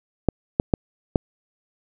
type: clicks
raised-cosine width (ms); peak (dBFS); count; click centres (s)
2; -3; 4; 0.287 / 0.599 / 0.738 / 1.158
effects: none